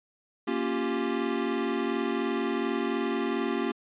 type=chord; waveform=square; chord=G half-diminished seventh; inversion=first; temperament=equal; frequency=233.1 / 277.2 / 349.2 / 392 Hz; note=Bb3 / Db4 / F4 / G4; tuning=0 / 0 / 0 / 0 cents; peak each=-33 dBFS; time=0.47-3.72 s; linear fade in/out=10 ms; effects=resampled to 8000 Hz